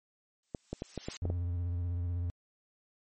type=noise with exponential growth; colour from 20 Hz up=blue; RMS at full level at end=-35 dBFS; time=0.43-1.17 s; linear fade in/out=2 ms; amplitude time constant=160 ms
type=clicks; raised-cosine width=2 ms; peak=-22 dBFS; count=7; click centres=0.548 / 0.73 / 0.821 / 0.977 / 1.085 / 1.254 / 1.301 s
type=tone with vibrato; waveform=triangle; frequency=87.4 Hz; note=F2; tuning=2 cents sharp; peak=-29 dBFS; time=1.22-2.3 s; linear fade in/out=0 ms; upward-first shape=square; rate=16 Hz; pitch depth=31 cents each way
effects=MP3 32 kbps